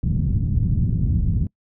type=low-pass noise; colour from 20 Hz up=white; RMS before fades=-20 dBFS; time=0.03-1.47 s; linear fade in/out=2 ms; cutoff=160 Hz; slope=24 dB/octave; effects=noise-tail reverb RT60 0.1 s tail -23 dB re dry